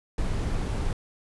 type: noise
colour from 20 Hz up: brown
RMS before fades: -27 dBFS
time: 0.18-0.93 s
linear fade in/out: 2 ms
effects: resampled to 24000 Hz